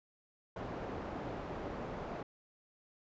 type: low-pass noise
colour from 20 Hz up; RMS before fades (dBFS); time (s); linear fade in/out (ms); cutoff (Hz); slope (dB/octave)
white; -42; 0.56-2.23; 5; 700; 12
effects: resampled to 16000 Hz